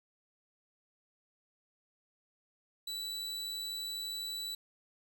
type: tone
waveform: 40% pulse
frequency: 3951 Hz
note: B7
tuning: in tune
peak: -36 dBFS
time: 2.87-4.55 s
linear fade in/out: 5 ms
effects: none